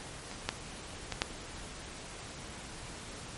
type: clicks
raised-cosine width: 0.2 ms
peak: -25 / -11 / -30 / -16 / -9 dBFS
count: 5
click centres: 0.314 / 0.49 / 0.906 / 1.123 / 1.219 s
effects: pink hiss -45 dBFS RMS until 3.37 s + MP3 48 kbps

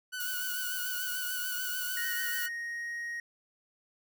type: tone with vibrato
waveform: sawtooth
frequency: 1480 Hz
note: F#6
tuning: in tune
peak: -32 dBFS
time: 0.12-2.49 s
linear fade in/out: 20 ms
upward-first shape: triangle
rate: 6.8 Hz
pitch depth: 39 cents each way
type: noise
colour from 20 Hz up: violet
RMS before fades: -37 dBFS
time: 0.2-2.46 s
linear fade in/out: 2 ms
type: tone with pitch glide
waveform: triangle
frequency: 1864.7 to 1877.7 Hz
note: A#6 to A#6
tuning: 0 to +12 cents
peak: -33 dBFS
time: 1.97-3.2 s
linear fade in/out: 2 ms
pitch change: +12 cents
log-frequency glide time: 2.4-2.91 s
effects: none

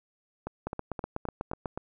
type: two click trains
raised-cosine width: 1 ms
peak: -20 / -18 dBFS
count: 6 / 9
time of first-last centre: 0.47-1.775 / 0.67-1.658 s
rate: 3.83 / 8.1 Hz
effects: none

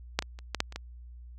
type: clicks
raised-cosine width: 0.2 ms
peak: -7 / -19 / -29 / -12 / -8 / -27 / -18 dBFS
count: 7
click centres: 0.19 / 0.224 / 0.389 / 0.547 / 0.604 / 0.724 / 0.76 s
effects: added 60 Hz sine -44 dBFS peak until 1.38 s

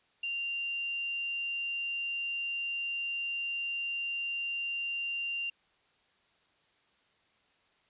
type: tone with quantisation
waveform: sine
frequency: 2780 Hz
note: F7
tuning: 9 cents flat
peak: -32 dBFS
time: 0.23-5.5 s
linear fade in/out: 5 ms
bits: 10
effects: white hiss -69 dBFS RMS until 7.89 s + resampled to 8000 Hz

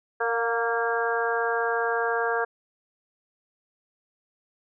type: harmonic tone with a mistuned harmonic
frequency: 231.3 Hz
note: A#3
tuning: 13 cents flat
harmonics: 2 / 3 / 4 / 5 / 6 / 7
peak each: -27 / -30 / -32 / -33 / -32 / -29 dBFS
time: 0.2-2.45 s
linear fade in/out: 10 ms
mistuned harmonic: 3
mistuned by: +26 cents
effects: none

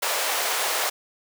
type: high-pass noise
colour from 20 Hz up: pink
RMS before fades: -25 dBFS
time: 0.02-0.9 s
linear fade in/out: 10 ms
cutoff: 530 Hz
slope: 24 dB/octave
effects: none

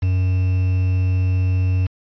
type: tone with quantisation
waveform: triangle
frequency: 92.5 Hz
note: F#2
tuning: in tune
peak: -13 dBFS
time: 0.02-1.87 s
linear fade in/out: 10 ms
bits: 6
effects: resampled to 11025 Hz

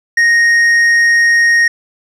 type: tone with tanh clipping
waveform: triangle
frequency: 1864.7 Hz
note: A#6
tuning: in tune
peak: -8 dBFS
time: 0.17-1.68 s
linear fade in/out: 5 ms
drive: 10 dB
effects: none

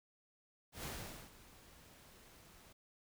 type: noise with ADSR envelope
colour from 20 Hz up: pink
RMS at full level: -44 dBFS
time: 0.72-2.73 s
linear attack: 120 ms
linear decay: 460 ms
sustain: -17 dB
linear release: 9 ms
effects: none

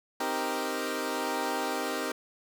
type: chord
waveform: 15% pulse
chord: C minor seventh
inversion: none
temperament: equal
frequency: 261.6 / 311.1 / 392 / 466.2 Hz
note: C4 / Eb4 / G4 / Bb4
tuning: 0 / 0 / 0 / 0 cents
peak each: -29 dBFS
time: 0.2-2.12 s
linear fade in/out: 5 ms
effects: none

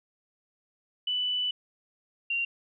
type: tone pair in turn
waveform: sine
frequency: 2982 / 2765 Hz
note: F#7 / F7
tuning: +13 / -18 cents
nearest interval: minor second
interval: 131 cents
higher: first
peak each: -26 dBFS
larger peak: neither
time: 1.07-1.51 / 2.3-2.45 s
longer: first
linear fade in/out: 5 ms
effects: none

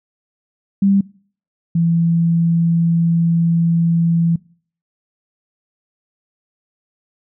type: tone pair in turn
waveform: sine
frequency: 197 / 167.58 Hz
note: G3 / E3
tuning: +9 / +29 cents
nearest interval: minor third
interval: 280 cents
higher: first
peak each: -10 / -12 dBFS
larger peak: first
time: 0.82-1.01 / 1.75-4.36 s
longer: second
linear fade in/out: 5 ms
effects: noise-tail reverb RT60 0.5 s tail -23 dB re dry

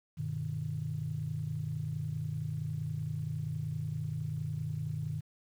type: chord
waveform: sine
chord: G augmented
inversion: none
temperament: just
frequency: 98 / 122.5 / 153.12 Hz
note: G2 / B2 / D#3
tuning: 0 / -14 / -27 cents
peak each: -40 / -38 / -35 dBFS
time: 0.17-5.21 s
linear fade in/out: 20 ms
effects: tanh soft clip ceiling -24 dBFS + 10-bit

